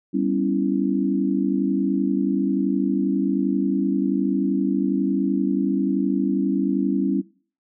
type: chord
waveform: sine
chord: C# half-diminished seventh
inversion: second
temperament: equal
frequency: 196 / 246.9 / 277.2 / 329.6 Hz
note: G3 / B3 / C#4 / E4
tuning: 0 / 0 / 0 / 0 cents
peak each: -24 / -28 / -22 / -26 dBFS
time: 0.13-7.22 s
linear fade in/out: 20 ms
effects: noise-tail reverb RT60 0.4 s tail -20 dB re dry